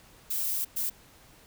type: noise bursts at uneven times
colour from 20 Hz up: violet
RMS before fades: -30 dBFS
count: 2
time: 0.3-0.65 / 0.76-0.9 s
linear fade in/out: 10 ms
effects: pink hiss -56 dBFS RMS until 1.46 s